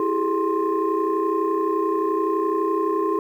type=tone cluster; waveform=sine; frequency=330 / 390.8 / 422.5 / 1053 Hz; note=E4 / G4 / G#4 / C6; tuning=+2 / -5 / +30 / +11 cents; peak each=-24 dBFS; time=0-3.19 s; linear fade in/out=2 ms; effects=tanh soft clip ceiling -12 dBFS + 9-bit